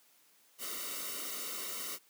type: noise with comb filter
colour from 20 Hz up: white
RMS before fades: -40 dBFS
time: 0.58-1.99 s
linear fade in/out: 50 ms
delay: 1.2 ms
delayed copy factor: -0.85
effects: white hiss -66 dBFS RMS until 2.09 s + high-pass 200 Hz 12 dB/octave